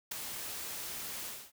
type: noise with ADSR envelope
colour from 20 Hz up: white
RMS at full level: -34 dBFS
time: 0.11-1.52 s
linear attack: 9 ms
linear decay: 5 ms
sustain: -7 dB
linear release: 260 ms
effects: none